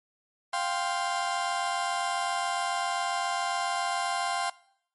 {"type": "chord", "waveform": "35% pulse", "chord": "F suspended second", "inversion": "none", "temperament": "just", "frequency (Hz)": [698.5, 785.8, 1047.7], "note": ["F5", "G5", "C6"], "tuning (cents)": [0, 4, 2], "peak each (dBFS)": -30, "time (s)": [0.53, 4.5], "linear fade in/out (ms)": 5, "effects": ["noise-tail reverb RT60 0.7 s tail -22 dB re dry", "MP3 48 kbps"]}